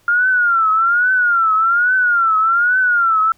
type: tone with vibrato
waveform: sine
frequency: 1396.9 Hz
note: F6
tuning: in tune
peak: -11 dBFS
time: 0.08-3.32 s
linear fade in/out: 2 ms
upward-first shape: triangle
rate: 1.2 Hz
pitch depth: 160 cents each way
effects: pink hiss -56 dBFS RMS until 3.37 s